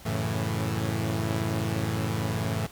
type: chord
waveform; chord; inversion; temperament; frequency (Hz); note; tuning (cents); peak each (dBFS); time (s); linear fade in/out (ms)
sawtooth; F# minor seventh; none; equal with one note detuned; 90.96 / 110 / 138.59 / 164.81; F#2 / A2 / C#3 / E3; -29 / 0 / 0 / 0; -30 / -25 / -31 / -29; 0.05-2.67; 10
effects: pink hiss -49 dBFS RMS until 2.71 s